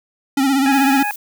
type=tone with vibrato; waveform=square; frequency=271.5 Hz; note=C#4; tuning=36 cents flat; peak=-14 dBFS; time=0.37-1.03 s; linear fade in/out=5 ms; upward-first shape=sine; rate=16 Hz; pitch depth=65 cents each way
type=harmonic tone; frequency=830.6 Hz; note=G#5; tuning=in tune; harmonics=1 / 2 / 3; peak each=-21 / -24 / -26 dBFS; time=0.66-1.11 s; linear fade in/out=0 ms
type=noise; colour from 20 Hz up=violet; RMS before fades=-31 dBFS; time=0.72-1.16 s; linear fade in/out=5 ms
effects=none